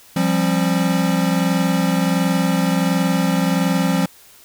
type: chord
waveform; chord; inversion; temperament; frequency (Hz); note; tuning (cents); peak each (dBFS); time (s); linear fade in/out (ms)
square; F suspended second; none; equal with one note detuned; 174.61 / 196 / 266.7; F3 / G3 / C4; 0 / 0 / +33; -19 / -22 / -22; 0.16-4.06; 5
effects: white hiss -47 dBFS RMS until 4.44 s